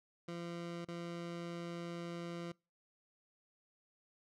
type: tone with dropouts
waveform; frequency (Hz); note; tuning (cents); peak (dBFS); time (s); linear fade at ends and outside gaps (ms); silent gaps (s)
20% pulse; 171.2; F3; -34; -37; 0.28-2.52; 5; 0.849-0.883
effects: noise-tail reverb RT60 0.3 s tail -26 dB re dry + low-pass 6000 Hz 12 dB/octave